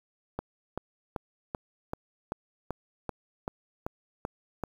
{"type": "click train", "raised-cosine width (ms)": 1, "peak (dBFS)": -18, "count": 12, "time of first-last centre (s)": [0.39, 4.637], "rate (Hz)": 2.59, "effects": ["8-bit"]}